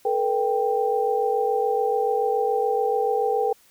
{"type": "tone cluster", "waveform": "sine", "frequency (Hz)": [436.1, 483.1, 787], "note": ["A4", "B4", "G5"], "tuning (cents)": [-15, -38, 7], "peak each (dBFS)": -24, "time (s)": [0.05, 3.53], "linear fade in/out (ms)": 5, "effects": ["white hiss -57 dBFS RMS until 3.7 s"]}